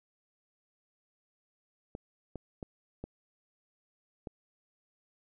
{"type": "clicks", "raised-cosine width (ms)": 2, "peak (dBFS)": -26, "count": 5, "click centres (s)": [1.951, 2.357, 2.628, 3.04, 4.272], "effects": []}